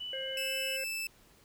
sine tone with vibrato, 2960 Hz, F#7, in tune, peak -37 dBFS, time 0-0.77 s, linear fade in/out 10 ms, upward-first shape sine, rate 4 Hz, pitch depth 12 cents each way
harmonic tone, 530 Hz, C5, 22 cents sharp, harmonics 1 / 3 / 4, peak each -39 / -45 / -47 dBFS, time 0.13-0.84 s, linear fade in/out 2 ms
sawtooth tone, 2637 Hz, E7, in tune, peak -31 dBFS, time 0.37-1.07 s, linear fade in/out 2 ms
effects pink hiss -62 dBFS RMS until 1.44 s

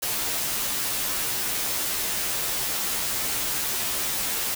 white noise with comb filter, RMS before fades -27 dBFS, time 0.02-4.55 s, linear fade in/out 10 ms, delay 12 ms, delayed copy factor -0.9, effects none

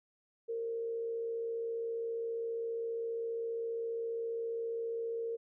sine tone with frequency modulation, 460 Hz, A#4, 23 cents flat, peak -34 dBFS, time 0.48-5.37 s, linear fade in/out 20 ms, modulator 65.1 Hz, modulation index 0.29, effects none

